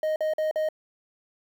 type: tone bursts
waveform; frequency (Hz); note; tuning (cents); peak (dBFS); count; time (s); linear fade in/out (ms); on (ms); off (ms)
triangle; 622.3; D#5; 0; -21; 4; 0.03-0.688; 2; 130; 46
effects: 9-bit